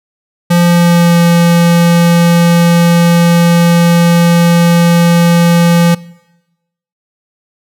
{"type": "tone with pitch glide", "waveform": "square", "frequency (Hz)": [173.1, 170.91], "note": ["F3", "F3"], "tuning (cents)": [-15, -37], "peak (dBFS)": -6, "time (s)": [0.5, 5.95], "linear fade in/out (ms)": 10, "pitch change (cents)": -22, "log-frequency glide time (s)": [0.63, 1.19], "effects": ["noise-tail reverb RT60 1.0 s tail -22 dB re dry"]}